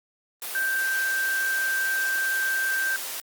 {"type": "tone in noise", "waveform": "sine", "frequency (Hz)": 1568, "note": "G6", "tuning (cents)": 0, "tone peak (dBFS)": -23, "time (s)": [0.55, 2.96], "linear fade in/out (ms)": 0, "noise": "white", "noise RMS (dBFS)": -33, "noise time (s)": [0.42, 3.2], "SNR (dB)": 7, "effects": ["high-pass 400 Hz 12 dB/octave", "Opus 32 kbps"]}